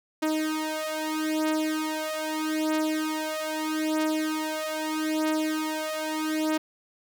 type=beating tone pair; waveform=sawtooth; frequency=311.1 / 311.89 Hz; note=D#4 / D#4; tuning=0 / +4 cents; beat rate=0.79 Hz; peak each=-25 dBFS; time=0.22-6.58 s; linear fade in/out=10 ms; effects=none